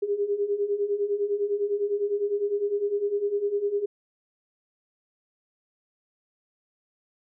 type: beating tone pair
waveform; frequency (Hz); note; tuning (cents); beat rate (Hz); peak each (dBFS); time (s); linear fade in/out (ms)
sine; 400.5 / 410.4; G4 / G#4; +37 / -21; 9.9; -29 / -25; 0.02-3.86; 10
effects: none